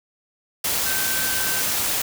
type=tone in noise; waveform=sine; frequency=1545 Hz; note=G6; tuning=26 cents flat; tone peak=-29 dBFS; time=0.86-1.62 s; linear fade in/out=5 ms; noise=white; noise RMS=-23 dBFS; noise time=0.64-2.02 s; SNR=-9 dB; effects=none